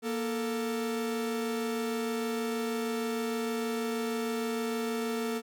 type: tone pair together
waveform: 45% pulse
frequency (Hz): 234.8 / 443.2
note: A#3 / A4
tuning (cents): +13 / +13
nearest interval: major seventh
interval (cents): 1100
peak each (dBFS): -33 / -33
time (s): 0.02-5.42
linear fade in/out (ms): 50
effects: none